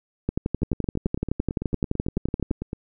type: two click trains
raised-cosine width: 3 ms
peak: -10 / -16 dBFS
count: 27 / 20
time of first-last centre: 0.29-2.512 / 0.62-2.731 s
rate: 11.7 / 9 Hz
effects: none